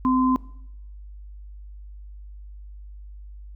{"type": "tone pair together", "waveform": "sine", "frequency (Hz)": [257.6, 1030.4], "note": ["C4", "C6"], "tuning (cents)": [-27, -27], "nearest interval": "2 octaves", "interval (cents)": 2400, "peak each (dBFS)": [-18, -23], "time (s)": [0.05, 0.36], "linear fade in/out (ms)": 0, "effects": ["noise-tail reverb RT60 0.8 s tail -21 dB re dry", "added 50 Hz sine -38 dBFS peak until 3.55 s"]}